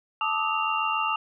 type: tone cluster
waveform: sine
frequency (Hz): 878 / 1193 / 1280 / 2774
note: A5 / D6 / D#6 / F7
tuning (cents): -4 / +27 / +49 / -12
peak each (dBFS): -29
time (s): 0.21-1.16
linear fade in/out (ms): 2
effects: none